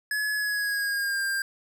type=tone with pitch glide; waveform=square; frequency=1700 to 1595.3 Hz; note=G#6 to G6; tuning=+40 to +30 cents; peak=-26 dBFS; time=0.11-1.42 s; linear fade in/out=2 ms; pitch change=-110 cents; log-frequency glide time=0.34-1.23 s; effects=none